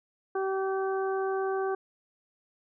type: harmonic tone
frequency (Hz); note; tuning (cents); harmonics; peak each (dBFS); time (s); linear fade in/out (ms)
384.6; G4; -33; 1 / 2 / 3 / 4; -28 / -34 / -38 / -40; 0.35-1.75; 5
effects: none